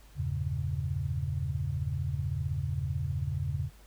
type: chord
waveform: sine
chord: E diminished seventh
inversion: none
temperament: equal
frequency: 82.41 / 98 / 116.54 / 138.59 Hz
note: E2 / G2 / Bb2 / Db3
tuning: 0 / 0 / 0 / 0 cents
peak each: -34 / -36 / -38 / -33 dBFS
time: 0.15-3.7 s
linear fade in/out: 50 ms
effects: added 50 Hz sine -53 dBFS peak until 3.86 s + pink hiss -60 dBFS RMS until 3.86 s